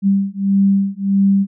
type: beating tone pair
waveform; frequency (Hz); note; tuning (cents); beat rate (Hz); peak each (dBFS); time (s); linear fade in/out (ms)
sine; 196 / 197.6; G3 / G3; 0 / +14; 1.6; -15; 0.02-1.47; 50
effects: none